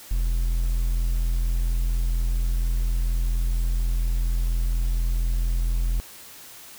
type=tone; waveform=triangle; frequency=42.13 Hz; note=E1; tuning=38 cents sharp; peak=-18 dBFS; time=0.11-6 s; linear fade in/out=0 ms; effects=white hiss -44 dBFS RMS until 6.78 s